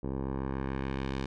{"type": "tone with low-pass filter sweep", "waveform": "10% pulse", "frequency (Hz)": 66.9, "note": "C2", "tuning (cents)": 39, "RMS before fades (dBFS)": -34, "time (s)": [0.03, 1.26], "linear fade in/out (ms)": 5, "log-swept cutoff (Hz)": [590, 4700], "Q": 1, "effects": []}